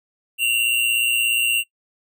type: tone pair together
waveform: square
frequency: 2738 / 2855 Hz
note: F7 / F7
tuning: -35 / +37 cents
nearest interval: minor second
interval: 72 cents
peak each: -19 / -23 dBFS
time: 0.38-1.64 s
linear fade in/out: 50 ms
effects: noise-tail reverb RT60 0.1 s tail -20 dB re dry